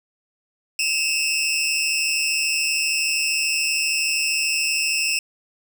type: tone pair together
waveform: 20% pulse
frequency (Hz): 2574 / 2727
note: E7 / F7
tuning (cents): -42 / -42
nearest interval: minor second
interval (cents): 100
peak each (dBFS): -18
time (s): 0.79-5.19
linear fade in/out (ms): 2
effects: none